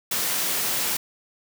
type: high-pass noise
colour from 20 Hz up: white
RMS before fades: -25 dBFS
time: 0.11-0.97 s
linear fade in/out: 5 ms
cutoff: 110 Hz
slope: 48 dB/octave
effects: none